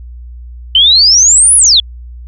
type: exponential two-way sweep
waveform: sine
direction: up then down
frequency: 2995 to 10540 to 3310 Hz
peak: -3 dBFS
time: 0.75-1.8 s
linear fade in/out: 2 ms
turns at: 1.56 s
effects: added 60 Hz sine -26 dBFS peak until 2.27 s